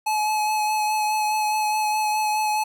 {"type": "tone with vibrato", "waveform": "square", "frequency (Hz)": 854, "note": "G#5", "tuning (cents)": 48, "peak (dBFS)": -21, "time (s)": [0.06, 2.64], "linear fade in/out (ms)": 10, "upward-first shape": "sine", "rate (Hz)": 4.8, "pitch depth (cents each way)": 16, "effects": []}